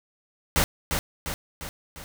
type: noise with echo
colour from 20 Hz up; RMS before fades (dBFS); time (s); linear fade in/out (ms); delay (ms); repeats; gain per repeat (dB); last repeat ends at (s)
pink; -21; 0.56-0.64; 0; 350; 4; -5; 2.04
effects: none